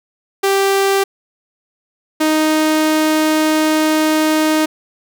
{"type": "tone pair in turn", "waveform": "sawtooth", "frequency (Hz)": [392, 311.1], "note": ["G4", "D#4"], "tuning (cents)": [0, 0], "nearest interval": "major third", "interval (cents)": 400, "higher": "first", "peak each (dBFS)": -8, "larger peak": "neither", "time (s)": [[0.43, 1.04], [2.2, 4.66]], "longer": "second", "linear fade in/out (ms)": 10, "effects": []}